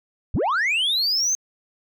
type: linear sweep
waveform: sine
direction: up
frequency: 31.13 to 6400 Hz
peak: -16 dBFS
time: 0.34-1.35 s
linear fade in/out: 0 ms
effects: tanh soft clip ceiling -18 dBFS